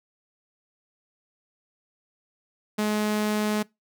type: tone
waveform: sawtooth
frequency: 211.7 Hz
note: G#3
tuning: 33 cents sharp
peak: -19 dBFS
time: 2.78-3.63 s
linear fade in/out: 10 ms
effects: noise-tail reverb RT60 0.2 s tail -23 dB re dry